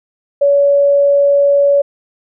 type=tone; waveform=sine; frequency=566 Hz; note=C#5; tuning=36 cents sharp; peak=-7 dBFS; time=0.41-1.82 s; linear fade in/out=10 ms; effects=none

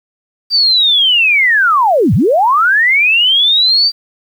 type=linear two-way sweep; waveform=sine; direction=down then up; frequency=4710 to 82.41 to 4710 Hz; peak=-7 dBFS; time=0.5-3.92 s; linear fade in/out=50 ms; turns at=2.14 s; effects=7-bit

